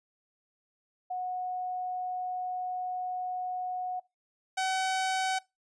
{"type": "tone pair in turn", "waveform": ["sine", "sawtooth"], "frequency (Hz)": [732, 756.9], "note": ["F#5", "F#5"], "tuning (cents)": [-19, 39], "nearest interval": "minor second", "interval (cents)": 58, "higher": "second", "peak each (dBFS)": [-31, -24], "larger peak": "second", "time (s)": [[1.1, 4], [4.57, 5.39]], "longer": "first", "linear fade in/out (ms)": 10, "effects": ["noise-tail reverb RT60 0.2 s tail -21 dB re dry", "resampled to 22050 Hz"]}